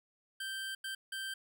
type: tone bursts at uneven times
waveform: 25% pulse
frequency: 1565 Hz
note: G6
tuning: 3 cents flat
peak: -34 dBFS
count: 3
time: 0.4-0.75 / 0.84-0.95 / 1.12-1.34 s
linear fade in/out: 5 ms
effects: none